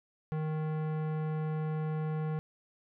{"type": "tone with tanh clipping", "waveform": "sine", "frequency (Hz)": 155.56, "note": "D#3", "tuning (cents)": 0, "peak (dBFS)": -33, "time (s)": [0.32, 2.39], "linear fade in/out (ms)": 0, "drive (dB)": 18, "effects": []}